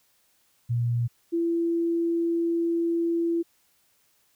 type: tone pair in turn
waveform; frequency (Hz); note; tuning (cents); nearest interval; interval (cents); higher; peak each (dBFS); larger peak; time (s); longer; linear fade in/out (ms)
sine; 119 / 336.6; A#2 / E4; +36 / +36; octave + tritone; 1800; second; -22; neither; 0.69-1.08 / 1.32-3.43; second; 20
effects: white hiss -66 dBFS RMS until 4.35 s